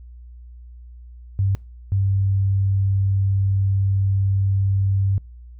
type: tone pair in turn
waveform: sine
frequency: 97.7 / 97.7 Hz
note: G2 / G2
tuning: -5 / -5 cents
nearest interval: unison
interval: 0 cents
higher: neither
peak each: -16 dBFS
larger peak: neither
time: 1.39-1.55 / 1.92-5.18 s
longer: second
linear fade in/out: 0 ms
effects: noise-tail reverb RT60 0.3 s tail -24 dB re dry + added 60 Hz sine -38 dBFS peak until 5.59 s